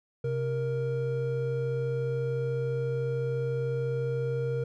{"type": "tone pair together", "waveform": "triangle", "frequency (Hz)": [131.24, 467.7], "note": ["C3", "A#4"], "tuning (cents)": [6, 6], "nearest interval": "octave + minor seventh", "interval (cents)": 2200, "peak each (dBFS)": -28, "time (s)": [0.24, 4.64], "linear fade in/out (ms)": 5, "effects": []}